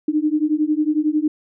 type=beating tone pair; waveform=sine; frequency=299.4 / 310.4 Hz; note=D4 / D#4; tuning=+33 / -4 cents; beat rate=11 Hz; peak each=-19 dBFS; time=0.08-1.28 s; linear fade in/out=5 ms; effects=none